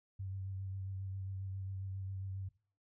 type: tone with vibrato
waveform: sine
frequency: 96 Hz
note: G2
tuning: 36 cents flat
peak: -39 dBFS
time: 0.19-2.49 s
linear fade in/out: 10 ms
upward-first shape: sine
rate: 7.4 Hz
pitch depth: 22 cents each way
effects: noise-tail reverb RT60 0.4 s tail -19 dB re dry

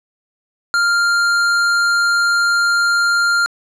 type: tone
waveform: square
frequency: 1396.9 Hz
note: F6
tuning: in tune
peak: -13 dBFS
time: 0.74-3.46 s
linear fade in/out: 0 ms
effects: low-pass 7000 Hz 12 dB/octave

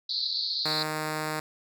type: band-pass noise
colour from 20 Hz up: pink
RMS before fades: -30 dBFS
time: 0.09-0.83 s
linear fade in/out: 5 ms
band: 4000 to 4600 Hz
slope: 96 dB/octave
type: tone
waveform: 5% pulse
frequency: 154.8 Hz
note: D#3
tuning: 9 cents flat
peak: -18 dBFS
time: 0.65-1.4 s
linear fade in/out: 5 ms
effects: none

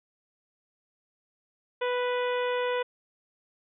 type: harmonic tone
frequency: 493.9 Hz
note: B4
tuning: in tune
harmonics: 1 / 2 / 3 / 4 / 5 / 6 / 7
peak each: -27 / -33 / -37 / -39 / -41 / -43 / -44 dBFS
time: 1.81-2.83 s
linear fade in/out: 10 ms
effects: none

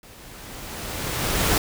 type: noise with level ramp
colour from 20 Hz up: pink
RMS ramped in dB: -47 to -19 dBFS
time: 0.03-1.58 s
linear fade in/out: 2 ms
effects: none

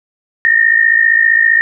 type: tone pair together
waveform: sine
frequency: 1809.5 / 1864.7 Hz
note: A6 / A#6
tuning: +48 / 0 cents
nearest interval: minor second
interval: 52 cents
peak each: -10 dBFS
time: 0.45-1.61 s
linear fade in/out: 0 ms
effects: none

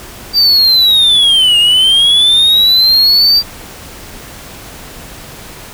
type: linear two-way sweep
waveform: triangle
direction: down then up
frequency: 4699 to 2822 to 4699 Hz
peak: -4 dBFS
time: 0.33-3.43 s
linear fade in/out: 50 ms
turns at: 1.58 s
effects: pink hiss -31 dBFS RMS until 5.73 s

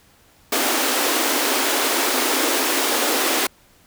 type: high-pass noise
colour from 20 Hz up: pink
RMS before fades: -20 dBFS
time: 0.52-3.47 s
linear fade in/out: 5 ms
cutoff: 250 Hz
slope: 96 dB/octave
effects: pink hiss -54 dBFS RMS until 3.86 s

